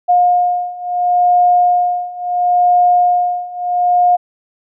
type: beating tone pair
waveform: sine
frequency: 713 / 713.73 Hz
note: F5 / F5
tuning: +36 / +37 cents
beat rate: 0.73 Hz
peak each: -14 / -12 dBFS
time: 0.08-4.17 s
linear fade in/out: 20 ms
effects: none